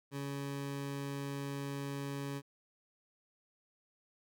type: tone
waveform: 20% pulse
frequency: 140 Hz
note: C#3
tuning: 18 cents sharp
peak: -33 dBFS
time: 0.11-2.42 s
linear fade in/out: 50 ms
effects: none